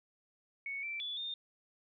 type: tone with pitch steps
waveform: sine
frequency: 2218 / 2338 / 3446 / 3637 Hz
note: C#7 / D7 / A7 / A#7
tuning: 0 / -8 / -37 / -43 cents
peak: -37 dBFS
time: 0.66-1.34 s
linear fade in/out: 2 ms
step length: 170 ms
effects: none